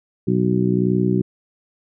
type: harmonic tone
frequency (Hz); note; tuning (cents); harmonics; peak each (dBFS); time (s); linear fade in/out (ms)
61.74; B1; 0; 2 / 3 / 4 / 5 / 6; -22 / -19 / -26 / -23 / -22; 0.27-1.22; 10
effects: none